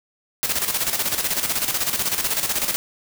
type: noise with tremolo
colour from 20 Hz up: white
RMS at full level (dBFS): -21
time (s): 0.43-2.76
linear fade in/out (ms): 0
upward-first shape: square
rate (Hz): 16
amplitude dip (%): 60
effects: none